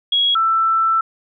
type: tone pair in turn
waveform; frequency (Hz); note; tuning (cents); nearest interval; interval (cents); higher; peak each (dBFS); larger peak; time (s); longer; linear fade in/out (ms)
sine; 3318 / 1330.1; G#7 / E6; -2 / +15; octave + major third; 1583; first; -13; neither; 0.12-0.35 / 0.35-1.01; second; 5
effects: none